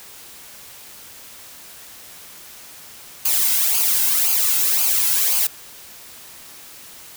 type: noise with flanger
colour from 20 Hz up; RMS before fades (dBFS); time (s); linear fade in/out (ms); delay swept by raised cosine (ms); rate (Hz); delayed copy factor
blue; -18; 3.25-5.47; 5; 0.53 to 1.73; 1.9; -0.65
effects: white hiss -41 dBFS RMS until 7.16 s